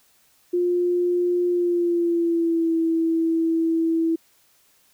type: tone with pitch glide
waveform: sine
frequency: 353.5 to 327.9 Hz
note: F4 to E4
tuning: +21 to -9 cents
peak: -18 dBFS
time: 0.53-4.16 s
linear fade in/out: 10 ms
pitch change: -130 cents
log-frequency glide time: 1.48-2.75 s
effects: white hiss -60 dBFS RMS until 4.93 s